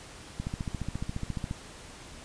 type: click train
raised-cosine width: 5 ms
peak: -20 dBFS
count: 17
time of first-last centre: 0.4-1.511 s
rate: 14.4 Hz
effects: pink hiss -47 dBFS RMS until 2.24 s + resampled to 22050 Hz